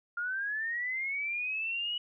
sine linear sweep, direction up, 1396.9 to 2942 Hz, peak -31 dBFS, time 0.17-1.98 s, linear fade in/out 5 ms, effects none

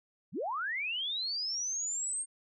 sine linear sweep, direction up, 109.8 to 8660 Hz, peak -32 dBFS, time 0.32-2.26 s, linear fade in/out 50 ms, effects none

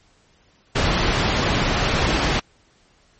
pink low-pass noise, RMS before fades -20 dBFS, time 0.75-2.4 s, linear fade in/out 10 ms, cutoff 4700 Hz, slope 12 dB/octave, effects pink hiss -58 dBFS RMS until 3.19 s + MP3 32 kbps

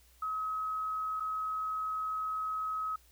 sine tone with dropouts, 1276 Hz, D#6, 43 cents sharp, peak -32 dBFS, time 0.22-2.96 s, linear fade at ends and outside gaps 5 ms, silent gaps 1.199-1.204 s, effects added 60 Hz sine -62 dBFS peak until 3.11 s + white hiss -65 dBFS RMS until 3.11 s

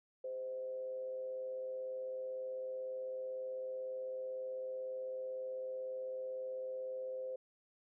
sine tone with frequency modulation, 517 Hz, C5, 21 cents flat, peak -39 dBFS, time 0.24-7.36 s, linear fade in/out 5 ms, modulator 116 Hz, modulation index 0.3, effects none

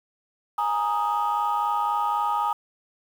sine chord, Ab suspended second, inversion none, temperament just, 830.6 / 934.4 / 1245.9 Hz, Ab5 / Bb5 / Eb6, 0 / +4 / +2 cents, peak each -25 dBFS, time 0.58-2.53 s, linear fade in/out 5 ms, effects tanh soft clip ceiling -16 dBFS + 8-bit

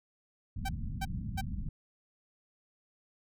pink low-pass noise, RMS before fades -37 dBFS, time 0.56-1.69 s, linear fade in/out 5 ms, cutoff 230 Hz, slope 48 dB/octave
sawtooth tone bursts, 775 Hz, G5, 20 cents flat, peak -30 dBFS, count 3, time 0.65-1.413 s, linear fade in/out 10 ms, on 41 ms, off 320 ms
effects none

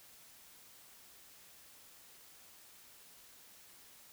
silence, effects white hiss -59 dBFS RMS until 4.12 s

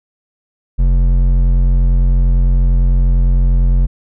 triangle tone with hard clipping, 44.41 Hz, F1, 30 cents sharp, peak -10 dBFS, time 0.78-3.87 s, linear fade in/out 20 ms, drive 12 dB, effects none

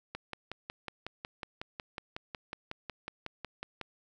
click train, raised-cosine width 0.3 ms, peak -22 dBFS, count 21, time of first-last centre 0.15-3.813 s, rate 5.46 Hz, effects none

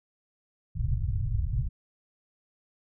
white low-pass noise, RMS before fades -28 dBFS, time 0.75-1.69 s, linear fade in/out 10 ms, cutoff 130 Hz, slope 48 dB/octave, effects none

